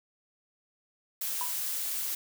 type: noise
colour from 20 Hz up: blue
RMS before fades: -33 dBFS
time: 1.21-2.15 s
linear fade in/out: 5 ms
type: tone with exponential decay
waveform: triangle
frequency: 980 Hz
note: B5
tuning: 14 cents flat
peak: -28 dBFS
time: 1.41-1.58 s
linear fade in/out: 1 ms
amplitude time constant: 35 ms
effects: none

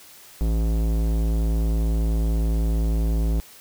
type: tone with tanh clipping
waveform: sine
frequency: 55 Hz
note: A1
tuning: in tune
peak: -21 dBFS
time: 0.41-3.4 s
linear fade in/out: 0 ms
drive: 18 dB
effects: white hiss -47 dBFS RMS until 3.6 s

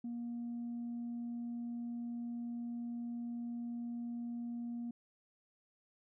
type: tone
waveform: sine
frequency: 237.2 Hz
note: A#3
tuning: 30 cents sharp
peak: -37 dBFS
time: 0.04-4.91 s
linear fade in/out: 5 ms
effects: tanh soft clip ceiling -36 dBFS

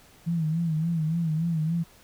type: tone with vibrato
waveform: sine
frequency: 162.4 Hz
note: E3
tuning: 26 cents flat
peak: -23 dBFS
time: 0.26-1.84 s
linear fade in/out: 20 ms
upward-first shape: sine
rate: 3.5 Hz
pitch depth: 87 cents each way
effects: pink hiss -55 dBFS RMS until 2.03 s

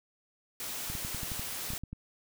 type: noise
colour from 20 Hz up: white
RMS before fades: -38 dBFS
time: 0.6-1.78 s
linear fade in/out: 2 ms
type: clicks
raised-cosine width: 5 ms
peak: -27 dBFS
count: 11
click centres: 0.9 / 0.952 / 1.049 / 1.147 / 1.232 / 1.318 / 1.395 / 1.704 / 1.734 / 1.836 / 1.93 s
effects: none

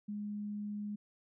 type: tone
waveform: sine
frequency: 207.4 Hz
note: G#3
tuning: 2 cents flat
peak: -37 dBFS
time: 0.08-0.96 s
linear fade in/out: 10 ms
effects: none

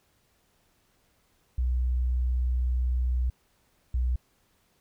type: tone pair in turn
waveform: sine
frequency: 62.1 / 61.84 Hz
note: B1 / B1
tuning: +10 / +3 cents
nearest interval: unison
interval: 7 cents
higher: first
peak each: -23 dBFS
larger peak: neither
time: 1.58-3.3 / 3.94-4.16 s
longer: first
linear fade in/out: 5 ms
effects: pink hiss -68 dBFS RMS until 4.8 s

